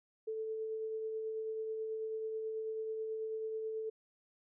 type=tone with tremolo; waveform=sine; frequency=440 Hz; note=A4; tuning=in tune; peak=-35 dBFS; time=0.27-3.9 s; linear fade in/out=10 ms; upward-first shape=triangle; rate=9.2 Hz; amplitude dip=30%; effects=none